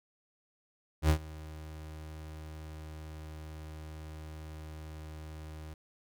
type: tone with ADSR envelope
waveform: 35% pulse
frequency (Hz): 77.78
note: D#2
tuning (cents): 0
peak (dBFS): -19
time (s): 1.02-5.74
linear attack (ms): 75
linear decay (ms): 84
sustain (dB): -22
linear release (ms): 3
effects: none